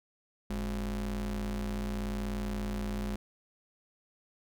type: ring-modulated tone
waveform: square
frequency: 78.7 Hz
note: D#2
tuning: 20 cents sharp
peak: -30 dBFS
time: 0.5-3.16 s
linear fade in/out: 5 ms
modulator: 127 Hz
effects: none